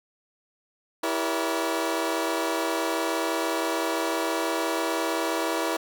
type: chord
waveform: 20% pulse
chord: E diminished seventh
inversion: none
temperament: just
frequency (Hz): 329.6 / 395.6 / 474.7 / 569.6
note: E4 / G4 / Bb4 / Db5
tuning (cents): 0 / +16 / +31 / +47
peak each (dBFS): -23 / -29 / -26 / -27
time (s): 1.03-5.77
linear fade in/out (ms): 5
effects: none